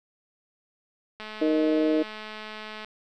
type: click train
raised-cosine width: 0.3 ms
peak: -23 dBFS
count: 355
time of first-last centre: 1.2-2.847 s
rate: 215 Hz
type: harmonic tone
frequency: 155.56 Hz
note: D#3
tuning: in tune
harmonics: 2 / 3 / 4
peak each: -22 / -26 / -28 dBFS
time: 1.41-2.03 s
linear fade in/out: 10 ms
effects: none